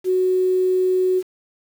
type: tone with quantisation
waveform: sine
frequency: 370 Hz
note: F#4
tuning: in tune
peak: -15 dBFS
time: 0.04-1.23 s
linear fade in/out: 50 ms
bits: 7
effects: none